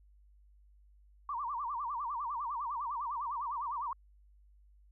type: tone with vibrato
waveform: sine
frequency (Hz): 1046.5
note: C6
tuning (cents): 0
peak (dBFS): -34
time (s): 1.29-3.93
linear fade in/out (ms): 2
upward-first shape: sine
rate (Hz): 9.9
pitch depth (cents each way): 230
effects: added 50 Hz sine -59 dBFS peak until 4.91 s